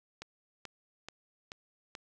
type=click train; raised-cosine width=0.2 ms; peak=-25 dBFS; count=5; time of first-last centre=0.22-1.952 s; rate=2.31 Hz; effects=none